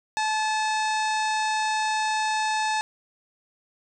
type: harmonic tone with a mistuned harmonic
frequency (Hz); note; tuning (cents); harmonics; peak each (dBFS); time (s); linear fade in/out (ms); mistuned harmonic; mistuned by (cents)
865; A5; -30; 1 / 2 / 3 / 4 / 5 / 6 / 7 / 8 / 9 / 10; -24 / -30 / -34 / -36 / -38 / -40 / -41 / -42 / -43 / -44; 0.17-2.81; 0; 4; +100
effects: none